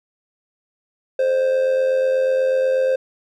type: tone with amplitude modulation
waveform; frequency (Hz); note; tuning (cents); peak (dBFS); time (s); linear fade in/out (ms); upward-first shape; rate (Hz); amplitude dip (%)
triangle; 523.3; C5; 0; -11; 1.19-2.96; 5; sine; 88.2; 50
effects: none